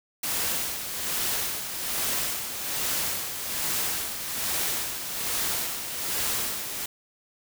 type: noise with tremolo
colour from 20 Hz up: white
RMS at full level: -27 dBFS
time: 0.23-6.86 s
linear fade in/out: 5 ms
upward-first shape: sine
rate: 1.2 Hz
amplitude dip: 55%
effects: none